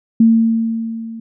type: tone with level ramp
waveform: sine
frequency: 226.5 Hz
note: A#3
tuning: 50 cents flat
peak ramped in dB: -5 to -27 dBFS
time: 0.2-1.2 s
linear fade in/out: 5 ms
effects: none